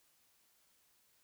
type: silence
effects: white hiss -72 dBFS RMS until 1.23 s